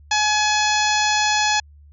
harmonic tone, 846 Hz, G#5, 32 cents sharp, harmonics 1 / 2 / 3 / 4 / 5 / 6 / 7 / 8, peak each -20 / -23 / -25 / -26 / -27 / -28 / -28 / -29 dBFS, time 0.11-1.6 s, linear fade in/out 5 ms, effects added 73 Hz sine -44 dBFS peak until 1.92 s

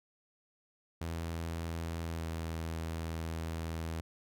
sawtooth tone with pitch glide, 82.9 to 81.66 Hz, E2 to E2, +10 to -16 cents, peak -32 dBFS, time 1.01-4.01 s, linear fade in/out 5 ms, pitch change -26 cents, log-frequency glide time 2.08-2.26 s, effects none

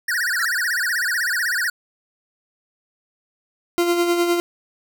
square tone with vibrato, 1661.2 Hz, G#6, in tune, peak -20 dBFS, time 0.08-1.7 s, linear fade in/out 5 ms, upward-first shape sine, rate 16 Hz, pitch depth 250 cents each way
square tone with exponential growth, 1349 Hz, E6, 40 cents sharp, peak -20 dBFS, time 0.3-0.45 s, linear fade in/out 2 ms, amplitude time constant 31 ms
40% pulse tone with tremolo, 346.3 Hz, F4, 15 cents flat, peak -14 dBFS, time 3.78-4.4 s, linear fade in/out 0 ms, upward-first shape sine, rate 9.8 Hz, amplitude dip 45%
effects none

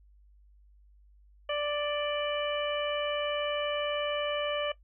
harmonic tone with a mistuned harmonic, 587.3 Hz, D5, in tune, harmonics 1 / 2 / 3 / 4 / 5, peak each -30 / -37 / -41 / -41 / -37 dBFS, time 1.49-4.72 s, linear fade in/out 5 ms, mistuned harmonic 5, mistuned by +19 cents, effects noise-tail reverb RT60 0.1 s tail -17 dB re dry + added 50 Hz sine -56 dBFS peak until 4.83 s

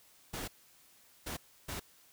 pink noise bursts at uneven times, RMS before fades -40 dBFS, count 3, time 0.33-0.48 / 1.26-1.37 / 1.68-1.8 s, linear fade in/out 10 ms, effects white hiss -63 dBFS RMS until 2.12 s

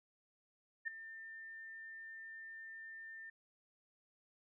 sine tone with ADSR envelope, 1798 Hz, A6, 37 cents sharp, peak -34 dBFS, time 0.85-3.3 s, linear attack 26 ms, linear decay 7 ms, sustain -14 dB, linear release 6 ms, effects none

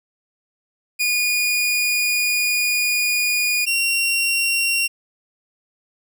sawtooth tone pair in turn, 2447 / 2747 Hz, D#7 / F7, -29 / -29 cents, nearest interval major second, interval 200 cents, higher second, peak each -14 dBFS, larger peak neither, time 0.99-3.66 / 3.66-4.88 s, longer first, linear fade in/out 20 ms, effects none

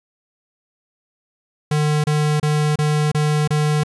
square tone bursts, 150.6 Hz, D3, 44 cents sharp, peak -16 dBFS, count 6, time 1.71-3.835 s, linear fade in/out 5 ms, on 330 ms, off 29 ms, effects resampled to 24000 Hz + 9-bit

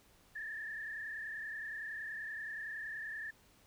sine tone with frequency modulation, 1760 Hz, A6, in tune, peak -40 dBFS, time 0.35-3.31 s, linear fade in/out 10 ms, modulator 30.6 Hz, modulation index 2.1, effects pink hiss -66 dBFS RMS until 3.66 s

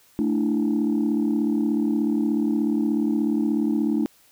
sine chord, A suspended fourth, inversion none, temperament just, 220 / 293.3 / 330 Hz, A3 / D4 / E4, 0 / -2 / +2 cents, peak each -22 / -22 / -25 dBFS, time 0.19-4.06 s, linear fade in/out 0 ms, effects tanh soft clip ceiling -14 dBFS + white hiss -57 dBFS RMS until 4.31 s

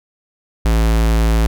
square tone, 55.5 Hz, A1, 16 cents sharp, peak -12 dBFS, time 0.65-1.47 s, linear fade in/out 5 ms, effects none

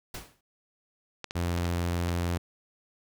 pink noise with exponential decay, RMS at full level -35 dBFS, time 0.14-0.41 s, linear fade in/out 5 ms, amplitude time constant 57 ms
clicks, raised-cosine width 0.2 ms, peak -18 dBFS, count 5, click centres 1.243 / 1.309 / 1.578 / 1.654 / 2.09 s
sawtooth tone, 86.7 Hz, F2, 12 cents flat, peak -23 dBFS, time 1.35-2.38 s, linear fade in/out 10 ms
effects none

